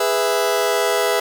sawtooth chord, E major, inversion first, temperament just, 412 / 494.4 / 659.3 Hz, G#4 / B4 / E5, -14 / +2 / 0 cents, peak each -17 dBFS, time 0-1.2 s, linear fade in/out 5 ms, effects none

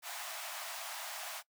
pink high-pass noise, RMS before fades -43 dBFS, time 0.02-1.43 s, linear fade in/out 50 ms, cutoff 620 Hz, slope 96 dB/octave, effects noise-tail reverb RT60 0.1 s tail -20 dB re dry

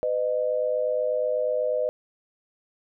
sine tone pair together, 504 / 612.2 Hz, B4 / D#5, +35 / -28 cents, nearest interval minor third, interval 337 cents, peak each -25 dBFS, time 0.03-1.89 s, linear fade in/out 0 ms, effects none

